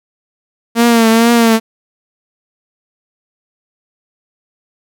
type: tone with vibrato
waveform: sawtooth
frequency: 230 Hz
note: A#3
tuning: 23 cents flat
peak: -3 dBFS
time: 0.75-1.6 s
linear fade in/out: 50 ms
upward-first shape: triangle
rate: 2.2 Hz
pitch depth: 59 cents each way
effects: none